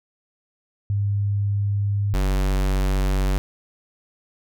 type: tone pair in turn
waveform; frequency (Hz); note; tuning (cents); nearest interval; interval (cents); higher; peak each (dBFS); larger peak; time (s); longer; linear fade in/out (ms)
sine / square; 101.2 / 47.76; G#2 / G1; -44 / -44; octave + minor second; 1300; first; -19; neither; 0.9-2.14 / 2.14-3.38; neither; 0
effects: none